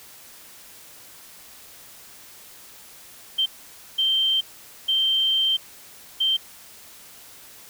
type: tone bursts at uneven times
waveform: sine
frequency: 3136 Hz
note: G7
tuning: in tune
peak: -18 dBFS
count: 4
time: 3.38-3.46 / 3.98-4.41 / 4.88-5.57 / 6.2-6.37 s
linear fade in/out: 10 ms
effects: white hiss -46 dBFS RMS until 7.69 s